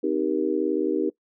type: chord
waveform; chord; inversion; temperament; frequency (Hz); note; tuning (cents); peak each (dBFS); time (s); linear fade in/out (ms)
sine; C minor seventh; none; just; 261.6 / 314 / 392.4 / 470.9; C4 / Eb4 / G4 / Bb4; 0 / +16 / +2 / +18; -30 / -25 / -26 / -28; 0.03-1.1; 10
effects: noise-tail reverb RT60 0.1 s tail -20 dB re dry